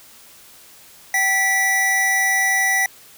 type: tone pair together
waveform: square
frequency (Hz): 770 / 1961.7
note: G5 / B6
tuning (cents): -31 / -12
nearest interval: octave + major third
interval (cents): 1619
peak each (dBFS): -25 / -17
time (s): 1.14-2.86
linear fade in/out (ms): 2
effects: white hiss -46 dBFS RMS until 3.17 s